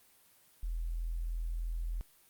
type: tone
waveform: sine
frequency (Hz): 41.58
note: E1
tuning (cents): +16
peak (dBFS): -33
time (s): 0.63-2.01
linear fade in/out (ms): 0
effects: white hiss -64 dBFS RMS until 2.29 s + Opus 32 kbps